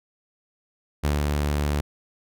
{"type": "tone with ADSR envelope", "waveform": "sawtooth", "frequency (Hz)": 73.3, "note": "D2", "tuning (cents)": -3, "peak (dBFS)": -16, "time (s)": [1.03, 1.81], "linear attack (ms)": 18, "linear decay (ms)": 140, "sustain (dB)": -2, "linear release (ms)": 5, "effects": []}